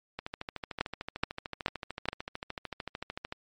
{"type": "two click trains", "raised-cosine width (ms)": 0.3, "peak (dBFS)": [-10, -20], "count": [4, 43], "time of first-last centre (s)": [[0.81, 2.087], [0.19, 3.324]], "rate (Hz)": [2.35, 13.4], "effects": ["MP3 48 kbps"]}